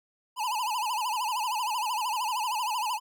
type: tone with vibrato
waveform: square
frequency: 925 Hz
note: A#5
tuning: 14 cents flat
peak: -28 dBFS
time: 0.36-3 s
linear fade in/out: 50 ms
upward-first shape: sine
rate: 13 Hz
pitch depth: 170 cents each way
effects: none